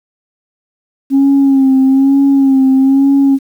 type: tone with vibrato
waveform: sine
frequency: 270.7 Hz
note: C#4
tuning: 41 cents flat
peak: -4 dBFS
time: 1.1-3.39 s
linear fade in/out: 50 ms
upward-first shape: sine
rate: 1.1 Hz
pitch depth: 41 cents each way
effects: tanh soft clip ceiling -3 dBFS + 7-bit